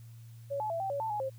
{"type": "tone with pitch steps", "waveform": "sine", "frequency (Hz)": [560, 857, 667, 776, 564, 885, 838, 532], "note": ["C#5", "A5", "E5", "G5", "C#5", "A5", "G#5", "C5"], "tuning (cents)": [18, -46, 20, -18, 30, 10, 15, 29], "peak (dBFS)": -31, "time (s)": [0.5, 1.3], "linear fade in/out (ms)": 20, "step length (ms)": 100, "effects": ["added 115 Hz sine -47 dBFS peak until 1.38 s", "white hiss -65 dBFS RMS until 1.38 s"]}